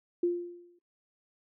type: tone with exponential decay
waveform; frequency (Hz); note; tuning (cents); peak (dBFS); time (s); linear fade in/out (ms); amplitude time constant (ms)
sine; 349.2; F4; 0; -22; 0.23-0.79; 5; 120
effects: noise-tail reverb RT60 0.2 s tail -22 dB re dry